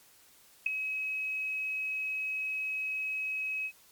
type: tone with ADSR envelope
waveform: sine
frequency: 2553 Hz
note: D#7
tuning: 44 cents sharp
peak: -20 dBFS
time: 0.66-3.72 s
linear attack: 6 ms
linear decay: 4 ms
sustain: -11 dB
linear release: 66 ms
effects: white hiss -60 dBFS RMS until 3.91 s + MP3 96 kbps